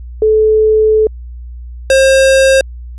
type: tone pair in turn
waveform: sine / square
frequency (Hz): 433.8 / 534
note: A4 / C5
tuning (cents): -25 / +35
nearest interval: major third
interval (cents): 360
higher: second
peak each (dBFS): -6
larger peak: neither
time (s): 0.22-1.07 / 1.9-2.61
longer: first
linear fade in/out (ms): 2
effects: added 60 Hz sine -25 dBFS peak until 2.98 s + resampled to 24000 Hz